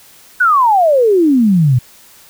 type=exponential sweep; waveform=sine; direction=down; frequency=1526 to 117.3 Hz; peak=-7 dBFS; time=0.4-1.79 s; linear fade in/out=10 ms; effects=white hiss -43 dBFS RMS until 2.29 s